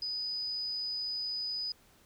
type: tone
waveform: sine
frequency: 4978 Hz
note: D#8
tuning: in tune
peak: -33 dBFS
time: 0.02-1.72 s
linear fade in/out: 2 ms
effects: pink hiss -63 dBFS RMS until 2.05 s